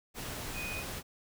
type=tone in noise; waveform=sine; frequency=2489 Hz; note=D#7; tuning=in tune; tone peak=-38 dBFS; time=0.53-0.84 s; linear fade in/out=50 ms; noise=pink; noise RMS=-40 dBFS; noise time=0.14-1.03 s; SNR=-1 dB; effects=none